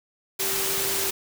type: tone in noise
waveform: sine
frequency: 388.8 Hz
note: G4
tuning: 14 cents flat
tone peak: -33 dBFS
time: 0.39-1.11 s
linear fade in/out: 10 ms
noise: white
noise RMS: -26 dBFS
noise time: 0.39-1.11 s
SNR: -10 dB
effects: none